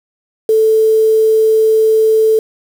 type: tone with quantisation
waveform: sine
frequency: 440 Hz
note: A4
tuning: in tune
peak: -7 dBFS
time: 0.49-2.39 s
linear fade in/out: 2 ms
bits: 5
effects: none